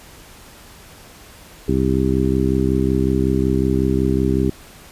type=harmonic tone; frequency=65.41 Hz; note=C2; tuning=in tune; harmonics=1 / 2 / 3 / 4 / 5 / 6; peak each=-22 / -22 / -22 / -22 / -22 / -22 dBFS; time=1.68-4.5 s; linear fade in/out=5 ms; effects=pink hiss -43 dBFS RMS until 4.91 s + resampled to 32000 Hz